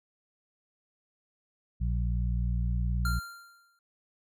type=harmonic tone; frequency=59.2 Hz; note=A#1; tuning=27 cents sharp; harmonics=1 / 2 / 3; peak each=-27 / -33 / -37 dBFS; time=1.8-3.2 s; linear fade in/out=20 ms
type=tone with exponential decay; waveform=square; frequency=1388 Hz; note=F6; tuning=11 cents flat; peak=-30 dBFS; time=3.05-3.79 s; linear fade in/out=2 ms; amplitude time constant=160 ms
effects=none